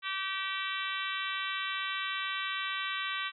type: harmonic tone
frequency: 385.4 Hz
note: G4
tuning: 29 cents flat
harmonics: 3 / 4 / 5 / 6 / 7 / 8 / 9 / 10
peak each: -38 / -39 / -40 / -41 / -41 / -42 / -43 / -43 dBFS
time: 0.02-3.32 s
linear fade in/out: 50 ms
effects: none